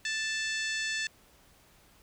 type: harmonic tone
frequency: 880 Hz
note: A5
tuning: in tune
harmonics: 2 / 3 / 4 / 5 / 6 / 7 / 8 / 9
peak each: -33 / -37 / -39 / -41 / -43 / -44 / -45 / -46 dBFS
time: 0.05-1.07 s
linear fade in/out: 2 ms
effects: pink hiss -61 dBFS RMS until 2.02 s